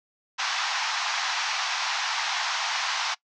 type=band-pass noise; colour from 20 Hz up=pink; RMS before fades=-28 dBFS; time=0.38-3.15 s; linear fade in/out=20 ms; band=780 to 6200 Hz; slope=48 dB/octave; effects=noise-tail reverb RT60 0.1 s tail -22 dB re dry